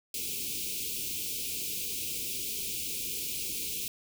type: band-stop noise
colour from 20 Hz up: white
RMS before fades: -35 dBFS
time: 0.14-3.88 s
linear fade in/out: 2 ms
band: 490 to 2300 Hz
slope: 96 dB/octave
effects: none